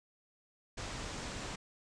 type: low-pass noise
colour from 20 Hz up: pink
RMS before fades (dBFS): -42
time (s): 0.77-1.56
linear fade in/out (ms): 10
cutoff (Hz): 8300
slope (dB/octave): 48
effects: none